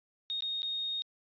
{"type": "tone with dropouts", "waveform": "sine", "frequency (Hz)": 3715, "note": "A#7", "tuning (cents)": -7, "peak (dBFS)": -32, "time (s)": [0.3, 1.02], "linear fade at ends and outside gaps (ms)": 0, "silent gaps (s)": [[0.406, 0.423], [0.62, 0.63]], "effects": ["resampled to 11025 Hz"]}